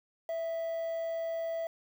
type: tone with quantisation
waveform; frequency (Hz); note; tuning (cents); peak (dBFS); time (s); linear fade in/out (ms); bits
triangle; 659.3; E5; 0; -30; 0.29-1.67; 2; 9
effects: none